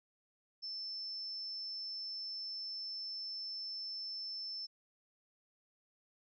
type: tone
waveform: sine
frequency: 5300 Hz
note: E8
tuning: 9 cents sharp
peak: -40 dBFS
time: 0.62-4.67 s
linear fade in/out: 20 ms
effects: none